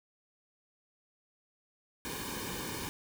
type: noise with comb filter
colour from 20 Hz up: pink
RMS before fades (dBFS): -39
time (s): 2.05-2.89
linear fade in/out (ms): 0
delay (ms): 1.5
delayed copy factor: -0.8
effects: none